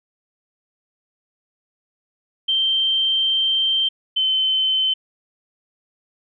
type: tone pair in turn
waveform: sine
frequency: 3136 / 3070 Hz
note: G7 / G7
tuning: 0 / -37 cents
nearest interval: unison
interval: 37 cents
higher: first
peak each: -16 dBFS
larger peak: neither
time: 2.48-3.89 / 4.16-4.94 s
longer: first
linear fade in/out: 10 ms
effects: none

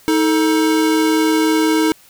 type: tone pair together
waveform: square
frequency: 316.3 / 440 Hz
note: D#4 / A4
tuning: +29 / 0 cents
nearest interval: tritone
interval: 571 cents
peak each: -14 / -20 dBFS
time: 0.08-1.92 s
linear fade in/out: 0 ms
effects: white hiss -48 dBFS RMS until 2.09 s

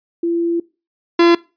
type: tone pair in turn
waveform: sine / 45% pulse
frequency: 339 / 341.2 Hz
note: E4 / F4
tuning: +49 / -40 cents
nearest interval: unison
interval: 11 cents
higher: second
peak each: -15 / -8 dBFS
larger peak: second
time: 0.23-0.6 / 1.19-1.35 s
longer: first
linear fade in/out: 5 ms
effects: noise-tail reverb RT60 0.3 s tail -22 dB re dry + resampled to 11025 Hz

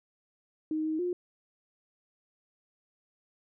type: tone with pitch steps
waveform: sine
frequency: 311.7 / 314.1 / 356.3 Hz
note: D#4 / D#4 / F4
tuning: +3 / +16 / +35 cents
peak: -28 dBFS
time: 0.71-1.13 s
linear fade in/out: 2 ms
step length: 140 ms
effects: none

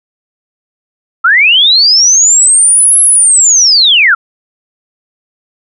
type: linear two-way sweep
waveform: sine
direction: up then down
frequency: 1281 to 11070 to 1281 Hz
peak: -3 dBFS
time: 1.24-4.15 s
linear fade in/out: 10 ms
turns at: 3.01 s
effects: none

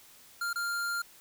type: tone with dropouts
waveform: square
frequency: 1396.9 Hz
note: F6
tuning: in tune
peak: -31 dBFS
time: 0.41-1.02 s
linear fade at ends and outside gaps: 5 ms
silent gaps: 0.531-0.557 s
effects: white hiss -56 dBFS RMS until 1.2 s

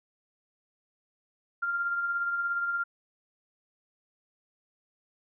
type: tone with tremolo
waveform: sine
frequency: 1393 Hz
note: F6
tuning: 5 cents flat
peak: -25 dBFS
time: 1.62-2.84 s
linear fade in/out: 10 ms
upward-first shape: triangle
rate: 17 Hz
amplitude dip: 45%
effects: none

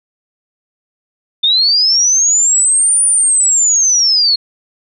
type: linear two-way sweep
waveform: sine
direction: up then down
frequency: 3559 to 9500 to 4232 Hz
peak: -8 dBFS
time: 1.43-4.36 s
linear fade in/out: 10 ms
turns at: 3.04 s
effects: none

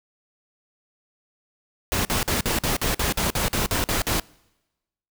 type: noise bursts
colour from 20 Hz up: pink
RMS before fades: -23 dBFS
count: 13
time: 1.92-4.198 s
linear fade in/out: 0 ms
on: 130 ms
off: 49 ms
effects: noise-tail reverb RT60 1.0 s tail -25 dB re dry

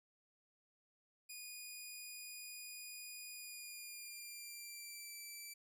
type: tone with pitch glide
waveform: 10% pulse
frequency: 2462 to 2328 Hz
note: D#7 to D7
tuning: -19 to -16 cents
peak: -40 dBFS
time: 1.29-5.54 s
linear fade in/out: 10 ms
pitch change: -97 cents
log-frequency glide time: 3.32-5.14 s
effects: none

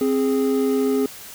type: tone pair together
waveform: triangle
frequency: 263.4 / 415.3 Hz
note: C4 / G#4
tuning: +12 / 0 cents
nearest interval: minor sixth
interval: 788 cents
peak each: -18 dBFS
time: 0.01-1.06 s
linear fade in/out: 2 ms
effects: white hiss -39 dBFS RMS until 1.34 s

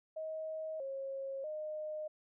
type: tone with pitch steps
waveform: sine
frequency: 632 / 542 / 614 Hz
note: D#5 / C#5 / D#5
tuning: +27 / -39 / -23 cents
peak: -38 dBFS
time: 0.16-2.08 s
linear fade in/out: 10 ms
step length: 640 ms
effects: none

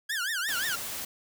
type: tone with vibrato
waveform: sawtooth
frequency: 1600 Hz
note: G6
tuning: 35 cents sharp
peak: -25 dBFS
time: 0.09-0.76 s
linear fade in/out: 10 ms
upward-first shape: triangle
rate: 5.7 Hz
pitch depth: 280 cents each way
type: noise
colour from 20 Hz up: white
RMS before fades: -36 dBFS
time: 0.48-1.05 s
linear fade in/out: 5 ms
effects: none

